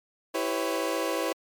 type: chord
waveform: 30% pulse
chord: C# half-diminished seventh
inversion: first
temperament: equal with one note detuned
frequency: 329.6 / 392 / 500.2 / 554.4 Hz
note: E4 / G4 / B4 / C#5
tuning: 0 / 0 / +22 / 0 cents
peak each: -29 / -32 / -29 / -29 dBFS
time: 0.34-1.33 s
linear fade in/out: 10 ms
effects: MP3 96 kbps